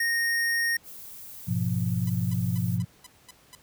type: tone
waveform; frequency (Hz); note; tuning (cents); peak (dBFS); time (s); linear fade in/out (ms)
square; 1856; A#6; -8; -24; 0-0.77; 5
type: noise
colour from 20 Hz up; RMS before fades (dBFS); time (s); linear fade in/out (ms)
violet; -43; 0.83-2.79; 50
type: chord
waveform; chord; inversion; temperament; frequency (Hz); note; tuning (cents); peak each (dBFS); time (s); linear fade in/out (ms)
sine; F diminished; first; equal; 103.83 / 123.47 / 174.61; Ab2 / Cb3 / F3; 0 / 0 / 0; -28; 1.47-2.85; 20
type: tone bursts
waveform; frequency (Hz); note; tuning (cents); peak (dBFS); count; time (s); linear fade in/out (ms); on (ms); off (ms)
5% pulse; 1000; B5; +21; -31; 7; 2.07-3.551; 2; 23; 220
effects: pink hiss -58 dBFS RMS until 3.62 s + high-pass 60 Hz 12 dB/octave